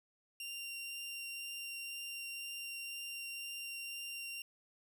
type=tone with vibrato; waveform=sawtooth; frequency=2773 Hz; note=F7; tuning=13 cents flat; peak=-39 dBFS; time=0.4-4.42 s; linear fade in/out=2 ms; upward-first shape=triangle; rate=2 Hz; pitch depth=8 cents each way; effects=none